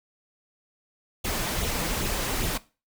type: noise with flanger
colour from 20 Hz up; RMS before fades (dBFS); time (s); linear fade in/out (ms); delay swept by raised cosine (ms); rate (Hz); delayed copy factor
pink; -28; 1.24-2.58; 10; 0.28 to 6.08; 2.5; +0.65
effects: noise-tail reverb RT60 0.3 s tail -18 dB re dry